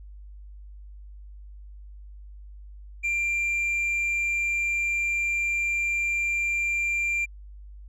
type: tone with tanh clipping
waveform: sine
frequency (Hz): 2376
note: D7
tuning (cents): +20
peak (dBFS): -24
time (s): 3.03-7.26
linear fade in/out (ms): 20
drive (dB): 3
effects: added 50 Hz sine -41 dBFS peak until 7.88 s